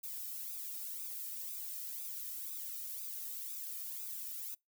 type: noise with flanger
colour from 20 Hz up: violet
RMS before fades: -43 dBFS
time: 0.03-4.55 s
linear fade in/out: 10 ms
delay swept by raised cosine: 0.8 to 1.66 ms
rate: 2 Hz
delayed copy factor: +0.95
effects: noise-tail reverb RT60 0.2 s tail -26 dB re dry